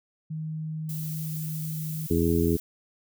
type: tone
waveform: sine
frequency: 156.9 Hz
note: D#3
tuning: 15 cents sharp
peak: -30 dBFS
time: 0.3-2.07 s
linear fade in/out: 10 ms
type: noise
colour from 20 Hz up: violet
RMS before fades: -39 dBFS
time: 0.89-2.6 s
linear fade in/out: 2 ms
type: harmonic tone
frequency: 83.7 Hz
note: E2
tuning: 27 cents sharp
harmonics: 1 / 2 / 3 / 4 / 5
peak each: -27 / -27 / -27 / -27 / -27 dBFS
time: 2.1-2.57 s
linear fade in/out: 10 ms
effects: none